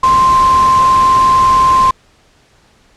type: tone in noise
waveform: sine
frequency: 1046.5 Hz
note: C6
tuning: in tune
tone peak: -6 dBFS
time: 0.03-1.91 s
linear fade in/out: 5 ms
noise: pink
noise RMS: -22 dBFS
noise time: 0.03-1.91 s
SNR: +13 dB
effects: pink hiss -50 dBFS RMS until 2.96 s + low-pass 7000 Hz 12 dB/octave